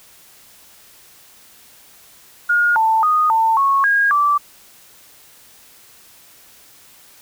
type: tone with pitch steps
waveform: sine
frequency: 1428 / 888 / 1238 / 896 / 1101 / 1631 / 1164 Hz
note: F6 / A5 / D#6 / A5 / C#6 / G#6 / D6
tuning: +38 / +16 / -9 / +31 / -12 / -32 / -16 cents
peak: -12 dBFS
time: 2.49-4.38 s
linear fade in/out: 10 ms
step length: 270 ms
effects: white hiss -47 dBFS RMS until 7.21 s